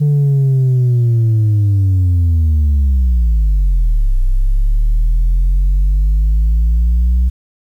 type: linear two-way sweep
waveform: sine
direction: down then up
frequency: 148.3 to 30.87 to 62.1 Hz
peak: -6 dBFS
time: 0-7.3 s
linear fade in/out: 20 ms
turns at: 4.19 s
effects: tanh soft clip ceiling -8 dBFS + 8-bit